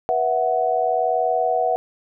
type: chord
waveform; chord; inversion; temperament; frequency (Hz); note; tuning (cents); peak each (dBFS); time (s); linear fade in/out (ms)
sine; B suspended fourth; none; equal with one note detuned; 486.8 / 659.3 / 740; B4 / E5 / F#5; -25 / 0 / 0; -24 / -22 / -20; 0.09-1.76; 0
effects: none